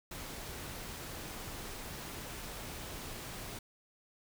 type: noise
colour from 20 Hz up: pink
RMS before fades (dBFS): -44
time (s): 0.11-3.59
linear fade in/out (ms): 5
effects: none